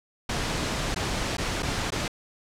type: noise with dropouts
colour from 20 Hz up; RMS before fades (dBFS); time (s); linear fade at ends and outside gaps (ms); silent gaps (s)
pink; -28; 0.29-2.08; 5; 0.946-0.96 / 1.37-1.381 / 1.624-1.629 / 1.905-1.92
effects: low-pass 7000 Hz 12 dB/octave